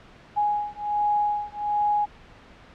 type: beating tone pair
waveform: sine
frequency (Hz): 830.6 / 831.9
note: G#5 / G#5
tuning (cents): 0 / +3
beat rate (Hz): 1.3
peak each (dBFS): -25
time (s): 0.36-2.06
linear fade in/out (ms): 20
effects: pink hiss -49 dBFS RMS until 2.74 s + low-pass 3000 Hz 12 dB/octave